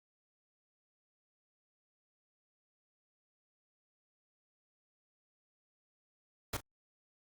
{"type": "noise with echo", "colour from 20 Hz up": "pink", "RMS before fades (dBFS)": -36, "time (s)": [6.53, 6.57], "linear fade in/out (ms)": 5, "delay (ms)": 37, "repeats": 1, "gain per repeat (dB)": -15, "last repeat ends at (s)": 6.607, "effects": ["Opus 48 kbps"]}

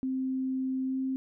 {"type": "tone with pitch glide", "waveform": "sine", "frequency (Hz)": [261.6, 263.6], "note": ["C4", "C4"], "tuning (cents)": [0, 13], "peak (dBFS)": -28, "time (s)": [0.03, 1.16], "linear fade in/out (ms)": 0, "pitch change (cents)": 13, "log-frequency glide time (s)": [0.85, 0.98], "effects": []}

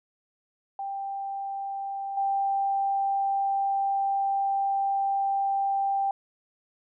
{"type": "tone with level steps", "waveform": "sine", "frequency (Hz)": 788, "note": "G5", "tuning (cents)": 9, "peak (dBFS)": [-30, -23], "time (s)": [0.79, 6.11], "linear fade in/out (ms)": 2, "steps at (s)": 2.17, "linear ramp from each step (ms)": 5, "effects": []}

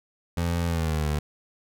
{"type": "tone with pitch glide", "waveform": "25% pulse", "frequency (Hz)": [85.3, 74.69], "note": ["F2", "D2"], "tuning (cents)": [-40, 30], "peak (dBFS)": -20, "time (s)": [0.37, 1.19], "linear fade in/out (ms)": 5, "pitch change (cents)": -230, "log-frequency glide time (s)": [0.67, 1.07], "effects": []}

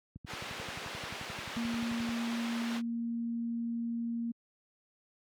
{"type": "click train", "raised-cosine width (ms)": 5, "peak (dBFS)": -31, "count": 23, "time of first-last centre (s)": [0.16, 2.09], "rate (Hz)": 11.4}
{"type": "band-pass noise", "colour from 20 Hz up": "white", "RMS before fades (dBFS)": -42, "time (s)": [0.26, 2.82], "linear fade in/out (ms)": 50, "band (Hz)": [190, 3000], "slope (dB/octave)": 12}
{"type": "tone", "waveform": "sine", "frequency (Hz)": 233.1, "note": "A#3", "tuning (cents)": 0, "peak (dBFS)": -32, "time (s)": [1.56, 4.32], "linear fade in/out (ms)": 10}
{"effects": ["high-pass 80 Hz 12 dB/octave"]}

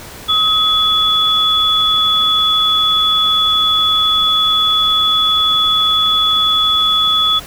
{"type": "tone pair together", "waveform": "sine", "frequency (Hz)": [1270, 3421], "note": ["D#6", "A7"], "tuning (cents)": [35, -49], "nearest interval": "octave + perfect fourth", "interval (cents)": 1716, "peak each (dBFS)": [-17, -11], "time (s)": [0.28, 7.4], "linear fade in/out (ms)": 20, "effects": ["pink hiss -33 dBFS RMS until 7.46 s"]}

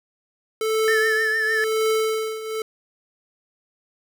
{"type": "tone with tremolo", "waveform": "square", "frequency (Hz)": 439.2, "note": "A4", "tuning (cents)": -3, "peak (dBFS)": -18, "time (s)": [0.61, 2.62], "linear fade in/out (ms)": 2, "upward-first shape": "triangle", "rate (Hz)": 0.97, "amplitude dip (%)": 80}
{"type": "tone with vibrato", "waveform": "triangle", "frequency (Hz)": 1760, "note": "A6", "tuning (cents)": 0, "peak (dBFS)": -18, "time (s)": [0.88, 1.64], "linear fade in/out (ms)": 0, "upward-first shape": "triangle", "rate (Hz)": 6.6, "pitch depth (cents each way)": 64}
{"effects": []}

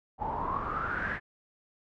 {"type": "noise with low-pass filter sweep", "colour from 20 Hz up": "pink", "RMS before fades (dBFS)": -33, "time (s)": [0.18, 1.2], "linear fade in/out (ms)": 50, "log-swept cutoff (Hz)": [820, 1800], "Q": 10, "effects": []}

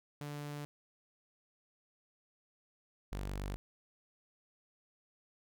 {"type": "tone pair in turn", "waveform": "sawtooth", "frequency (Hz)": [146.3, 48.65], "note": ["D3", "G1"], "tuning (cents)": [-6, -12], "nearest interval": "octave + perfect fifth", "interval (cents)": 1906, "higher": "first", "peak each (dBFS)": [-37, -34], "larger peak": "second", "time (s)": [[0.21, 0.65], [3.12, 3.56]], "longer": "neither", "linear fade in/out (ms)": 0, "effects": []}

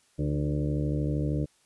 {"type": "harmonic tone with a mistuned harmonic", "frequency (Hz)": 72.9, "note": "D2", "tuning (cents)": -12, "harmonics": [1, 2, 3, 4, 5, 6, 7, 8], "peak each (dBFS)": [-32, -28, -39, -32, -42, -40, -40, -42], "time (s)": [0.18, 1.46], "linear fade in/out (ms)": 20, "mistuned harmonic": 4, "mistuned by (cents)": 47, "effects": ["white hiss -65 dBFS RMS until 1.65 s", "resampled to 24000 Hz"]}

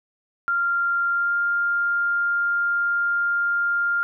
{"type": "tone with pitch glide", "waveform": "sine", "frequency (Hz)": [1390, 1400.5], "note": ["F6", "F6"], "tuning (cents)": [-9, 4], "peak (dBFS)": -19, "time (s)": [0.48, 4.03], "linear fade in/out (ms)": 0, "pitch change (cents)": 13, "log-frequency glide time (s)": [1.11, 1.35], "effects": []}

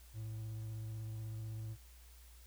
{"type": "tone with vibrato", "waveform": "triangle", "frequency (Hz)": 110, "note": "A2", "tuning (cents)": 0, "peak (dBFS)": -39, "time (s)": [0.13, 1.77], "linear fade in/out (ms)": 50, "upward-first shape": "sine", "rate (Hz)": 16, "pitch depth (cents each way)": 19, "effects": ["added 60 Hz sine -56 dBFS peak until 2.46 s", "white hiss -64 dBFS RMS until 2.46 s"]}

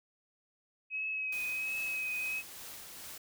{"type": "tone with vibrato", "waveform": "sine", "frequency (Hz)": 2543, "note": "D#7", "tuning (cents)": 37, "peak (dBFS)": -33, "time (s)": [0.9, 2.43], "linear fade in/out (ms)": 50, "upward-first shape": "triangle", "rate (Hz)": 1.4, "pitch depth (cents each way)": 32}
{"type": "noise with tremolo", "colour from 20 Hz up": "white", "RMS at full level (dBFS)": -46, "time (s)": [1.32, 3.18], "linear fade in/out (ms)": 5, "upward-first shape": "sine", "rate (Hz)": 2.4, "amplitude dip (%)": 30}
{"effects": []}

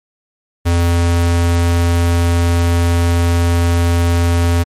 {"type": "tone", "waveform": "square", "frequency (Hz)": 85.7, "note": "F2", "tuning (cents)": -32, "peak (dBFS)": -11, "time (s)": [0.65, 4.64], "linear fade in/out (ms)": 20, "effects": ["MP3 64 kbps"]}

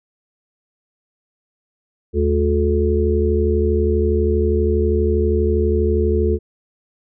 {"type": "harmonic tone with a mistuned harmonic", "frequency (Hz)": 72.4, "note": "D2", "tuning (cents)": -24, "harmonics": [1, 3, 5, 6], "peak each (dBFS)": [-17, -24, -20, -20], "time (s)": [2.13, 6.39], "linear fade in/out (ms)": 50, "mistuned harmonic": 1, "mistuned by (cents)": 120, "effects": []}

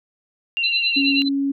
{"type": "tone with vibrato", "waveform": "sine", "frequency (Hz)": 2745, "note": "F7", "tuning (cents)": -31, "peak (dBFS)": -19, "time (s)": [0.57, 1.22], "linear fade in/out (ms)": 0, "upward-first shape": "square", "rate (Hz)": 10, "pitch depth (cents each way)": 22}
{"type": "tone with tremolo", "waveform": "sine", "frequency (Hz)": 4031, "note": "B7", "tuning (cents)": 35, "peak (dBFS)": -17, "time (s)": [0.63, 1.29], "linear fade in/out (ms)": 10, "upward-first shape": "triangle", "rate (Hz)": 9.4, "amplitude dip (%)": 100}
{"type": "tone", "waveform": "sine", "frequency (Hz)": 277.2, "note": "C#4", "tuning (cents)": 0, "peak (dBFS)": -18, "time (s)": [0.96, 1.52], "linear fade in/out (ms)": 10}
{"effects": []}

